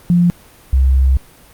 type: tone pair in turn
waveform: sine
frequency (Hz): 174.61 / 65.95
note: F3 / C2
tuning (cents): 0 / +14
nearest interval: octave + perfect fourth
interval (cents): 1686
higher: first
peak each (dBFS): -8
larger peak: neither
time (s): 0.1-0.3 / 0.73-1.17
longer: second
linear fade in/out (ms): 0
effects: pink hiss -44 dBFS RMS until 1.53 s + Opus 32 kbps